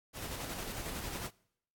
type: noise with tremolo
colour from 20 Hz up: pink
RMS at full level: -40 dBFS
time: 0.13-1.31 s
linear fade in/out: 50 ms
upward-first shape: square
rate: 11 Hz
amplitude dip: 30%
effects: noise-tail reverb RT60 0.7 s tail -23 dB re dry + AAC 64 kbps